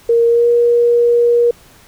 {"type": "tone with pitch glide", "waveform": "sine", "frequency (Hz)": [466.2, 475.4], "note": ["A#4", "A#4"], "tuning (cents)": [0, 34], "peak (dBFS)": -8, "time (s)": [0.09, 1.51], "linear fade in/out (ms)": 5, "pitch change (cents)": 34, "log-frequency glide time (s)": [0.26, 0.48], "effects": ["pink hiss -45 dBFS RMS until 1.87 s"]}